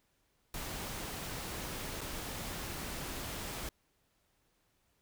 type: noise with dropouts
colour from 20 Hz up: pink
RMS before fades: -41 dBFS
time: 0.54-3.69 s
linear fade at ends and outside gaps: 2 ms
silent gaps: 2.009-2.013 s
effects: pink hiss -75 dBFS RMS until 5.01 s